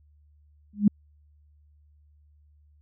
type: tone with exponential growth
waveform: sine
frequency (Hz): 206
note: G#3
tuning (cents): -14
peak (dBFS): -11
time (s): 0.73-0.88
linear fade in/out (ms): 5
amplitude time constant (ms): 31
effects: added 74 Hz sine -56 dBFS peak until 2.81 s